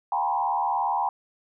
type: tone with frequency modulation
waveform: sine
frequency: 880 Hz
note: A5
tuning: in tune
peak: -22 dBFS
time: 0.12-1.09 s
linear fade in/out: 2 ms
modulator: 77.3 Hz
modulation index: 1.7
effects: none